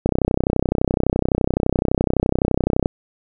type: click train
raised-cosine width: 2 ms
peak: -3 dBFS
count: 90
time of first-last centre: 0.06-2.859 s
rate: 31.8 Hz
effects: none